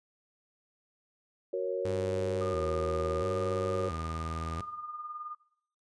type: chord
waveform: sine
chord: F# major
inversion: none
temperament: equal with one note detuned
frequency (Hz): 370 / 466.2 / 551.2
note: F#4 / A#4 / C#5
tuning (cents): 0 / 0 / -10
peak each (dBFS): -34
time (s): 1.53-3.89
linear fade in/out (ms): 5
type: tone with vibrato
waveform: sawtooth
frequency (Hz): 89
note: F2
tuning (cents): +33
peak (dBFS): -31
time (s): 1.85-4.61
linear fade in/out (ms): 0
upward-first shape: square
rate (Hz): 0.73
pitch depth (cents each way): 160
type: tone with tremolo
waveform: sine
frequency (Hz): 1217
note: D#6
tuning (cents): -39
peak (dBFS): -36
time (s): 2.41-5.35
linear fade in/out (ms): 5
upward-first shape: sine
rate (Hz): 19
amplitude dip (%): 55
effects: noise-tail reverb RT60 0.7 s tail -19 dB re dry + resampled to 22050 Hz